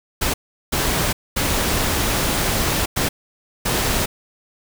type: noise bursts at uneven times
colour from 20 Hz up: pink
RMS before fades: -20 dBFS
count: 5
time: 0.21-0.34 / 0.72-1.13 / 1.36-2.86 / 2.96-3.09 / 3.65-4.06 s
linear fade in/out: 10 ms
effects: none